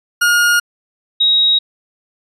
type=tone pair in turn; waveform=40% pulse / sine; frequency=1427 / 3800 Hz; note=F6 / A#7; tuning=+37 / +33 cents; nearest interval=octave + perfect fourth; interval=1696 cents; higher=second; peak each=-9 dBFS; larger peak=neither; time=0.21-0.6 / 1.2-1.59 s; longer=neither; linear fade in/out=10 ms; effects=resampled to 32000 Hz